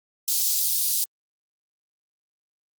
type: high-pass noise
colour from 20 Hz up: white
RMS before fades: -23 dBFS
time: 0.28-1.04 s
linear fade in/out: 0 ms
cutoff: 4100 Hz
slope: 24 dB/octave
effects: Opus 48 kbps